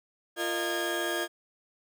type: tone cluster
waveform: 30% pulse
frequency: 346.1 / 461.4 / 613 / 1634 Hz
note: F4 / A#4 / D#5 / G#6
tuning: -16 / -18 / -26 / -29 cents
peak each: -30 / -36 / -33 / -30 dBFS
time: 0.36-1.28 s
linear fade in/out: 50 ms
effects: none